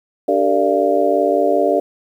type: harmonic tone with a mistuned harmonic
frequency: 98 Hz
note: G2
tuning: in tune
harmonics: 3 / 4 / 5 / 6 / 7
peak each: -21 / -19 / -20 / -17 / -19 dBFS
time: 0.28-1.8 s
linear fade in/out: 5 ms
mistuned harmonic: 5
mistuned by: -120 cents
effects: 8-bit